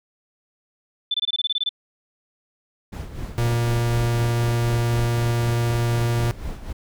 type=tone bursts; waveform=sine; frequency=3520 Hz; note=A7; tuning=in tune; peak=-19 dBFS; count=11; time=1.11-1.692 s; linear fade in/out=5 ms; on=32 ms; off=23 ms
type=noise with tremolo; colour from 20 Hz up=brown; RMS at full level=-29 dBFS; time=2.92-6.73 s; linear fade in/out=10 ms; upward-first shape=sine; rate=4 Hz; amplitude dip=60%
type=tone; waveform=45% pulse; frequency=118.1 Hz; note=A#2; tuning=23 cents sharp; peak=-19 dBFS; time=3.38-6.31 s; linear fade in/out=0 ms
effects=none